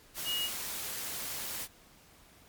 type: tone in noise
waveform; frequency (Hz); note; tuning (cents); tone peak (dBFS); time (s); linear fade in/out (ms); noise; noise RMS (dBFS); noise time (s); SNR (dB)
sine; 2881; F#7; -47; -31; 0.24-0.5; 50; white; -38; 0.14-1.68; +4
effects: pink hiss -59 dBFS RMS until 2.48 s + MP3 96 kbps